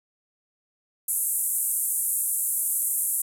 white band-pass noise, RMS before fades -26 dBFS, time 1.08-3.22 s, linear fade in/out 5 ms, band 8200 to 13000 Hz, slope 48 dB/octave, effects none

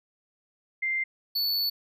sine / square tone pair in turn, 2093 / 4452 Hz, C7 / C#8, 0 / +7 cents, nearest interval octave + minor second, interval 1307 cents, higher second, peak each -25 dBFS, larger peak neither, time 0.82-1.04 / 1.35-1.7 s, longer second, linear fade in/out 10 ms, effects none

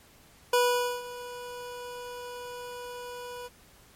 25% pulse tone with ADSR envelope, 490 Hz, B4, 14 cents flat, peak -16 dBFS, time 0.53-3.49 s, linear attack 5 ms, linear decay 480 ms, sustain -18 dB, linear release 29 ms, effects pink hiss -57 dBFS RMS until 3.95 s + MP3 64 kbps

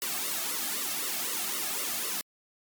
white noise with flanger, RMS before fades -32 dBFS, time 0.02-2.21 s, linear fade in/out 0 ms, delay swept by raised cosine 1.2 to 2.11 ms, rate 3.9 Hz, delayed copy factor -1, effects high-pass 200 Hz 12 dB/octave + MP3 96 kbps

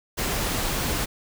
pink noise, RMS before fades -26 dBFS, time 0.17-1.06 s, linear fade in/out 20 ms, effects none

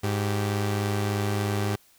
sawtooth tone pair together, 103.13 / 389 Hz, G#2 / G4, -12 / -13 cents, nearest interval octave + major seventh, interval 2299 cents, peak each -21 / -28 dBFS, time 0.03-1.76 s, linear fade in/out 10 ms, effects white hiss -59 dBFS RMS until 1.98 s

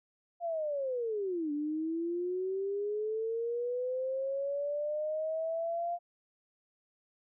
sine linear two-way sweep, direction down then up, 698.5 to 290 to 698.5 Hz, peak -31 dBFS, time 0.4-5.99 s, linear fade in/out 50 ms, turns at 1.52 s, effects none

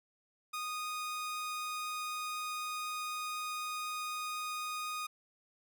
sawtooth tone, 1238 Hz, D#6, 9 cents flat, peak -33 dBFS, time 0.53-5.07 s, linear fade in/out 10 ms, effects none

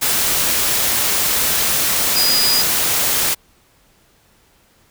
sine tone in noise, 4920 Hz, D#8, 20 cents flat, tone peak -15 dBFS, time 2.15-2.63 s, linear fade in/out 20 ms, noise white, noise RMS -17 dBFS, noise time 0.01-3.35 s, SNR -1 dB, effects pink hiss -55 dBFS RMS until 4.9 s

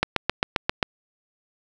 click train, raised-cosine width 0.3 ms, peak -3 dBFS, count 7, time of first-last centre 0.03-0.828 s, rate 7.52 Hz, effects none

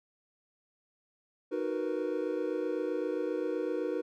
triangle chord, B major seventh, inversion first, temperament equal, 311.1 / 370 / 466.2 / 493.9 Hz, D#4 / F#4 / A#4 / B4, 0 / 0 / 0 / 0 cents, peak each -34 dBFS, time 1.51-4.02 s, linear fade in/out 20 ms, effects none

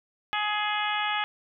harmonic tone, 419.6 Hz, G#4, 18 cents sharp, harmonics 2 / 3 / 4 / 5 / 6 / 7 / 8, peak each -30 / -32 / -33 / -34 / -35 / -35 / -36 dBFS, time 0.33-1.24 s, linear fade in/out 0 ms, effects none

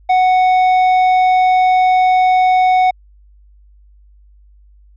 sine tone with tanh clipping, 740 Hz, F#5, in tune, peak -10 dBFS, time 0.09-2.91 s, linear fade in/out 10 ms, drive 8 dB, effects added 50 Hz sine -43 dBFS peak until 4.96 s

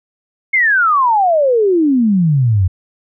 sine exponential sweep, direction down, 2188 to 87.31 Hz, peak -9 dBFS, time 0.53-2.68 s, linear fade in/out 10 ms, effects none

